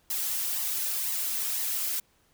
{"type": "noise with flanger", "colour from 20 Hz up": "blue", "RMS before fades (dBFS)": -30, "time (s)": [0.1, 2], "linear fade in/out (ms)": 5, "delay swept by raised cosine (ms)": [0.99, 3.39], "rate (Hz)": 2, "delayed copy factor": 0.6, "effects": ["pink hiss -66 dBFS RMS until 2.33 s"]}